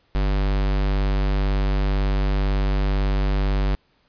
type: tone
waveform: square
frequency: 49 Hz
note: G1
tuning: in tune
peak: -19 dBFS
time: 0.15-3.75 s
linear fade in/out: 0 ms
effects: pink hiss -63 dBFS RMS until 4.08 s + resampled to 11025 Hz